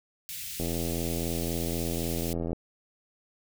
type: band-stop noise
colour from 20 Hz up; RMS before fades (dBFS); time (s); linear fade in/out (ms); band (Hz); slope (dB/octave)
white; -38; 0.29-2.33; 0; 170 to 2100; 24
type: click train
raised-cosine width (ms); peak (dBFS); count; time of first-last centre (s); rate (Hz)
2; -19; 163; 0.6-2.531; 83.9
effects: none